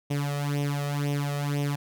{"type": "tone with flanger", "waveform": "sawtooth", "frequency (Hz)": 143.7, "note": "D3", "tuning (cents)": -37, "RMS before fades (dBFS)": -28, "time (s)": [0.1, 1.76], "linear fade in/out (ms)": 10, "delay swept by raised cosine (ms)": [0.33, 1.63], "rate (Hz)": 2, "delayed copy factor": 0.75, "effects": []}